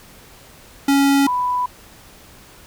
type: tone pair in turn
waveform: square / sine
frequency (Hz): 278.3 / 991.7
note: C#4 / B5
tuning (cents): +7 / +7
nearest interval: octave + minor seventh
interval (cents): 2200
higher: second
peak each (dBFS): -13 / -17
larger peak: first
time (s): 0.88-1.27 / 1.27-1.66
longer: neither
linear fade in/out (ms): 5
effects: pink hiss -45 dBFS RMS until 2.66 s